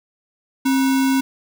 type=tone with sample-and-hold; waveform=sine; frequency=266.7 Hz; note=C4; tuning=33 cents sharp; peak=-14 dBFS; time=0.65-1.21 s; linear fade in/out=10 ms; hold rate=1225 Hz; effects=none